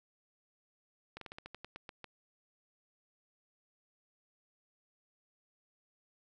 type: slowing click train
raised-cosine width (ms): 0.3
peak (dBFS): -29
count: 11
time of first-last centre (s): 1.17-2.043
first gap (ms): 43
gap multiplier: 1.15
effects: none